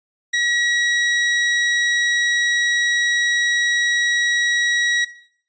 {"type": "tone", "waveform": "sawtooth", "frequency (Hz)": 1915, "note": "A#6", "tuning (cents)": 46, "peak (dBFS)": -13, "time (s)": [0.33, 5.05], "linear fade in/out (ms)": 10, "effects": ["noise-tail reverb RT60 0.6 s tail -18 dB re dry", "resampled to 16000 Hz"]}